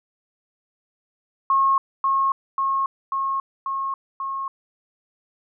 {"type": "tone with echo", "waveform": "sine", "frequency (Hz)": 1085, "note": "C#6", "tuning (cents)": -37, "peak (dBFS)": -15, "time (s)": [1.5, 1.78], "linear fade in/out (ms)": 2, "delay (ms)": 540, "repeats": 5, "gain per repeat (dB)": -2, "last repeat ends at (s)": 4.48, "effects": []}